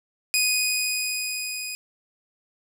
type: tone with level ramp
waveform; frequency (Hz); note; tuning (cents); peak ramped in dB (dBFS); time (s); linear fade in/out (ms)
15% pulse; 2489; D#7; 0; -12 to -24; 0.34-1.75; 0
effects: none